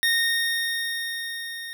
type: tone with level ramp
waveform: 25% pulse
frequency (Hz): 1849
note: A#6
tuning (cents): -15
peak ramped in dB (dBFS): -15 to -30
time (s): 0.03-1.73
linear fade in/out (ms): 0
effects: none

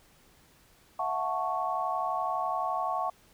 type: chord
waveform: sine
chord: F# minor seventh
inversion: third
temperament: equal with one note detuned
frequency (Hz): 659.3 / 731.1 / 880 / 1108.7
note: E5 / F#5 / A5 / C#6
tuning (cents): 0 / -21 / 0 / 0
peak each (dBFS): -36 / -32 / -35 / -32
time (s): 0.99-3.1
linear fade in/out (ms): 5
effects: pink hiss -61 dBFS RMS until 3.33 s

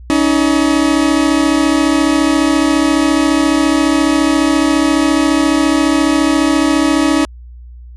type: tone pair together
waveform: 40% pulse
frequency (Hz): 282.5 / 317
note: C#4 / D#4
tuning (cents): +33 / +32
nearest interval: major second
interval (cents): 199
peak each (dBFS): -12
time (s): 0.1-7.25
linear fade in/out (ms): 0
effects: added 60 Hz sine -31 dBFS peak until 7.96 s + resampled to 24000 Hz

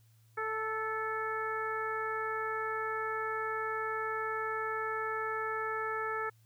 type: harmonic tone with a mistuned harmonic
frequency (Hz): 440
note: A4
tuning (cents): 0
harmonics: 1 / 2 / 3 / 4 / 5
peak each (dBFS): -38 / -41 / -36 / -39 / -46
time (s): 0.37-6.3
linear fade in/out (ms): 10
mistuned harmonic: 4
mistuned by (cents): -20
effects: added 112 Hz sine -61 dBFS peak until 6.45 s + white hiss -72 dBFS RMS until 6.45 s

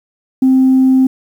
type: tone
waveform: sine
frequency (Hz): 261.6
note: C4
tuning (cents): 0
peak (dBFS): -5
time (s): 0.42-1.07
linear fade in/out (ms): 5
effects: tanh soft clip ceiling -3 dBFS + 7-bit

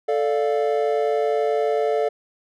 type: chord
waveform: triangle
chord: D minor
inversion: second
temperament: equal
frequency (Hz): 440 / 587.3 / 698.5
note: A4 / D5 / F5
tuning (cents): 0 / 0 / 0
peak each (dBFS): -19 / -22 / -23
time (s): 0.08-2.09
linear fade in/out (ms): 10
effects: none

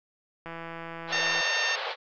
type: click train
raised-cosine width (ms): 0.5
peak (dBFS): -24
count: 158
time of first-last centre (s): 0.46-1.406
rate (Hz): 166
type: band-pass noise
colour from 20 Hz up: pink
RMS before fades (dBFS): -33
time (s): 1.07-1.96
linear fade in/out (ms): 50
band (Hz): 480 to 4400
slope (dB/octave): 48
type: harmonic tone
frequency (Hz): 908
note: A#5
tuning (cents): -46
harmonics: 2 / 3 / 4 / 5 / 6 / 7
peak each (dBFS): -28 / -32 / -34 / -36 / -38 / -39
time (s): 1.12-1.76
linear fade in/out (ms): 10
effects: none

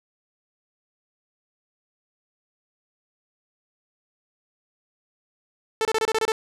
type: tone bursts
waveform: sawtooth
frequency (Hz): 441.4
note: A4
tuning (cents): +5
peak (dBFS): -16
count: 8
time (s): 5.81-6.319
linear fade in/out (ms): 0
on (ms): 40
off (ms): 27
effects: low-pass 9000 Hz 12 dB/octave

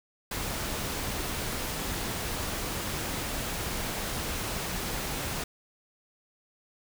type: noise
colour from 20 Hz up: pink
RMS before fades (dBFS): -33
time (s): 0.31-5.44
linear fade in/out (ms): 5
effects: none

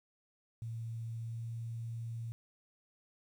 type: tone with pitch glide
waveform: sine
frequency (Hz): 114.3 to 115.29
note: A#2 to A#2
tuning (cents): -34 to -19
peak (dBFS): -38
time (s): 0.62-2.32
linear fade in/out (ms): 0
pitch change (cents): +15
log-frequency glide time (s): 1.18-1.46
effects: 11-bit

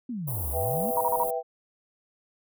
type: exponential two-way sweep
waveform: sine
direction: down then up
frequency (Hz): 262 to 65.41 to 248.8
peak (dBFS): -30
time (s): 0.09-0.91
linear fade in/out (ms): 5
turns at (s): 0.51
type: band-stop noise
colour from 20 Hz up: white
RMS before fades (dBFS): -34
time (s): 0.27-1.31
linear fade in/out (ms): 10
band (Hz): 1000 to 9800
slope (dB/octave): 48
type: chord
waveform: sine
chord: E minor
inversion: second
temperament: equal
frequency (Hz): 493.9 / 659.3 / 784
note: B4 / E5 / G5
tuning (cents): 0 / 0 / 0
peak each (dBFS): -30 / -31 / -32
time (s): 0.52-1.43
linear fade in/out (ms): 50
type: tone bursts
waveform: sine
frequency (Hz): 950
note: A#5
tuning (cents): +33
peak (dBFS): -22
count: 4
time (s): 0.97-1.235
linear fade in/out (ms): 2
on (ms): 37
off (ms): 39
effects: none

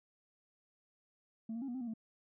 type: tone with pitch steps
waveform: sine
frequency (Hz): 224.2 / 232 / 273.6 / 241.2 / 261 / 238.1 / 222.6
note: A3 / A#3 / C#4 / B3 / C4 / A#3 / A3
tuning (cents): +33 / -8 / -23 / -41 / -4 / +37 / +20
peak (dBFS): -36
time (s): 1.49-1.938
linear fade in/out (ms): 5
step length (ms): 64
effects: tanh soft clip ceiling -36 dBFS

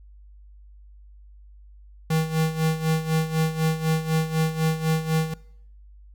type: tone with tremolo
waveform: square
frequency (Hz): 159.4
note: D#3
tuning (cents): +42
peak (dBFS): -19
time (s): 2.1-5.34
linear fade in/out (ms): 5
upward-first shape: sine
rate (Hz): 4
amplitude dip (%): 75
effects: noise-tail reverb RT60 0.7 s tail -21 dB re dry + added 50 Hz sine -45 dBFS peak until 6.14 s

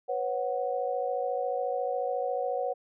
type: chord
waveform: sine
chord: B suspended second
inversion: none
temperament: equal with one note detuned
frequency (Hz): 493.9 / 548 / 740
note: B4 / C#5 / F#5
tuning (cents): 0 / -20 / 0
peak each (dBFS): -32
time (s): 0.08-2.74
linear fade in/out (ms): 20
effects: none

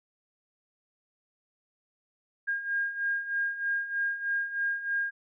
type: beating tone pair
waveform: sine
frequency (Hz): 1616 / 1619.2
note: G#6 / G#6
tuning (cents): -48 / -44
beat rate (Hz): 3.2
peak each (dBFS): -34 / -29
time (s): 2.47-5.11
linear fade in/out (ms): 20
effects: none

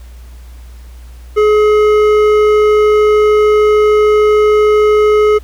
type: tone with hard clipping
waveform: sine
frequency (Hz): 423.4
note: G#4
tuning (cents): +33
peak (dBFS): -8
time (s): 1.36-5.39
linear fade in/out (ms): 20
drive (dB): 10
effects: added 60 Hz sine -30 dBFS peak until 5.43 s + pink hiss -46 dBFS RMS until 5.43 s

